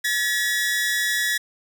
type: tone pair together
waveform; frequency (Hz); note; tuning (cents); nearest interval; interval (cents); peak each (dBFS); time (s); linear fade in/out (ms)
sawtooth; 1709.6 / 1919; G#6 / A#6; +50 / +50; major second; 200; -20; 0.04-1.38; 10
effects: none